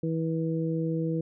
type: harmonic tone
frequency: 162.4 Hz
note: E3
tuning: 26 cents flat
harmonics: 1 / 2 / 3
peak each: -28 / -31 / -33 dBFS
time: 0.03-1.21 s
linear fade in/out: 5 ms
effects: none